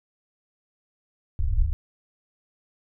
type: low-pass noise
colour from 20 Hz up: pink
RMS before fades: -22 dBFS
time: 1.39-1.73 s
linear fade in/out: 0 ms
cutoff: 100 Hz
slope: 48 dB/octave
effects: none